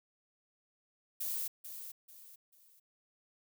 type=noise with echo; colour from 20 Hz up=violet; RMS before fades=-37 dBFS; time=1.2-1.48 s; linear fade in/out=10 ms; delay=440 ms; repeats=3; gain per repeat=-9 dB; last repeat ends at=2.8 s; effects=none